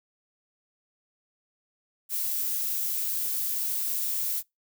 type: noise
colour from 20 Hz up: violet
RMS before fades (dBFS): -29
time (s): 2.09-4.43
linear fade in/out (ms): 50
effects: noise-tail reverb RT60 0.2 s tail -26 dB re dry